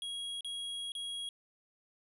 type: tone with dropouts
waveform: square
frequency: 3300 Hz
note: G#7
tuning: 12 cents flat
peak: -38 dBFS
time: 0.02-1.29 s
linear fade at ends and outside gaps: 1 ms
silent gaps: 0.408-0.446 / 0.92-0.951 s
effects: resampled to 24000 Hz